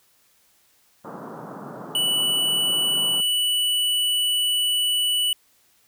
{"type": "band-pass noise", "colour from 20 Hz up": "pink", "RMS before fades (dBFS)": -37, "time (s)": [1.04, 3.21], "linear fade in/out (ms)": 10, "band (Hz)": [140, 1400], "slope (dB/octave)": 48}
{"type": "tone", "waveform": "square", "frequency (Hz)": 2960, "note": "F#7", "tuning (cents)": 0, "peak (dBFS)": -20, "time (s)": [1.95, 5.33], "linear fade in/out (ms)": 2}
{"effects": ["white hiss -61 dBFS RMS until 5.87 s"]}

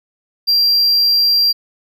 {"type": "tone", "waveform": "triangle", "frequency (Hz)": 4741, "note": "D8", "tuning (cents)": 16, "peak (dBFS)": -9, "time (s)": [0.47, 1.53], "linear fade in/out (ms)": 20, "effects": []}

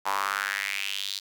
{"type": "tone with high-pass filter sweep", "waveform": "sawtooth", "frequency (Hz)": 98.9, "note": "G2", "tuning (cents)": 16, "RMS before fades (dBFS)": -30, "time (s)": [0.05, 1.2], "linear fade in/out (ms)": 20, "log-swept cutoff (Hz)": [910, 4200], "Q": 4.1, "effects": ["8-bit"]}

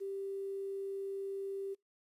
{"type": "tone with quantisation", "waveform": "sine", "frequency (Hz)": 392.1, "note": "G4", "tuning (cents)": 0, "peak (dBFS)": -37, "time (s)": [0, 1.75], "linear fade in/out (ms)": 20, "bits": 11, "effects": ["noise-tail reverb RT60 0.2 s tail -25 dB re dry", "resampled to 32000 Hz"]}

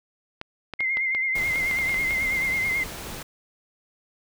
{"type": "clicks", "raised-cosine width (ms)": 0.3, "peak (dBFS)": -17, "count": 11, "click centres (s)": [0.414, 0.737, 0.806, 0.971, 1.149, 1.558, 1.712, 1.788, 1.894, 1.943, 2.108]}
{"type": "tone with vibrato", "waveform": "sine", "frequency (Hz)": 2099, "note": "C7", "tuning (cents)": 5, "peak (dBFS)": -22, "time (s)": [0.79, 2.84], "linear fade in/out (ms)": 10, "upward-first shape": "sine", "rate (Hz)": 9.2, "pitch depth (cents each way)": 43}
{"type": "noise", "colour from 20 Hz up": "pink", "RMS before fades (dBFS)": -36, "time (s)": [1.35, 3.23], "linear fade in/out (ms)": 5}
{"effects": []}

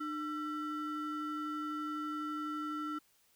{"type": "ring-modulated tone", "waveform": "triangle", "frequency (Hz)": 823, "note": "G#5", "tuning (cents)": -16, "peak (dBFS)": -31, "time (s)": [0, 2.99], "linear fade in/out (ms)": 10, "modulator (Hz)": 521, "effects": ["white hiss -70 dBFS RMS until 3.35 s"]}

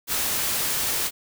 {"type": "noise", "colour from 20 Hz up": "white", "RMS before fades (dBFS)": -25, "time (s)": [0.07, 1.11], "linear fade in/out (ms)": 50, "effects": []}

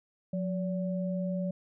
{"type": "tone pair together", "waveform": "sine", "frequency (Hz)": [180.48, 573], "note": ["F#3", "D5"], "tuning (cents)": [-43, -43], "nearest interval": "octave + minor sixth", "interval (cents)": 2000, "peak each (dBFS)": [-30, -36], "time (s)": [0.33, 1.51], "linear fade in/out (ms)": 5, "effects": []}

